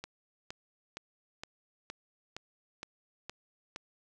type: click train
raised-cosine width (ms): 0.2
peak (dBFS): -23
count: 9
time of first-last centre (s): 0.04-3.761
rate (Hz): 2.15
effects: none